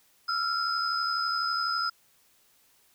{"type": "tone cluster", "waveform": "sine", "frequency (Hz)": [1320, 1392, 5050], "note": ["E6", "F6", "D#8"], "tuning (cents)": [2, -6, 25], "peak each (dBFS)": -30, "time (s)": [0.28, 1.9], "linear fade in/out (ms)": 10, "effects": ["tanh soft clip ceiling -17 dBFS", "white hiss -64 dBFS RMS until 2.94 s"]}